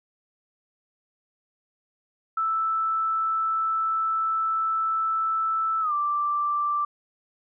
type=tone with pitch glide; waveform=sine; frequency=1318.5 to 1174.6 Hz; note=E6 to D6; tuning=0 to 0 cents; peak=-22 dBFS; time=2.37-6.85 s; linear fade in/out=5 ms; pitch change=-200 cents; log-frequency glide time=5.81-5.93 s; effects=none